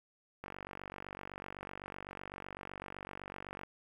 click train, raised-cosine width 0.5 ms, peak -28 dBFS, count 154, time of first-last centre 0.44-3.634 s, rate 47.9 Hz, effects 10-bit

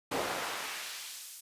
brown noise with high-pass filter sweep, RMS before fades -38 dBFS, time 0.11-1.41 s, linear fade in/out 10 ms, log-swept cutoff 380 to 8600 Hz, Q 0.71, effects resampled to 32000 Hz

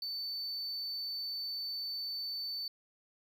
triangle tone, 4524 Hz, C#8, 34 cents sharp, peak -35 dBFS, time 0.02-2.68 s, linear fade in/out 2 ms, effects none

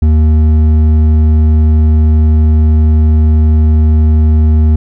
sine tone with hard clipping, 77.7 Hz, D#2, 2 cents flat, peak -6 dBFS, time 0.02-4.76 s, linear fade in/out 5 ms, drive 7 dB, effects none

